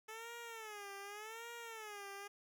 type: tone with vibrato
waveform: 10% pulse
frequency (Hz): 432.3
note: A4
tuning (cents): -31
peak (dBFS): -39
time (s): 0.08-2.28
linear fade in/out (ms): 10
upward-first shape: sine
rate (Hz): 0.86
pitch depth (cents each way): 150
effects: none